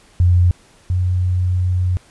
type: tone pair in turn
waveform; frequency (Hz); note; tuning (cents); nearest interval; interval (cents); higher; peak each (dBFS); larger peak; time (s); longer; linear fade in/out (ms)
sine; 88.7 / 90.72; F2 / F#2; +27 / -34; unison; 39; second; -9 / -14; first; 0.2-0.51 / 0.9-1.97; second; 0
effects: pink hiss -50 dBFS RMS until 2.1 s + resampled to 24000 Hz